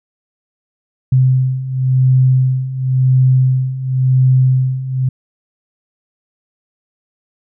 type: beating tone pair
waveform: sine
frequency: 129 / 129.94 Hz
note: C3 / C3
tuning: -24 / -12 cents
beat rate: 0.94 Hz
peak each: -15 / -11 dBFS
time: 1.12-5.09 s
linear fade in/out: 5 ms
effects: none